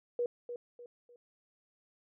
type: tone with echo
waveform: sine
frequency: 482.5 Hz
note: B4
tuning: 40 cents flat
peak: -29 dBFS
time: 0.19-0.26 s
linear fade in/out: 2 ms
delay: 300 ms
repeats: 3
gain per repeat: -9 dB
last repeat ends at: 1.16 s
effects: none